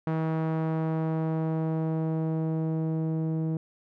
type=tone with low-pass filter sweep; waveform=sawtooth; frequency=160 Hz; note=D#3; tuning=49 cents sharp; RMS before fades=-28 dBFS; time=0.07-3.57 s; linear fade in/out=2 ms; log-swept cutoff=1300 to 380 Hz; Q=0.82; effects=none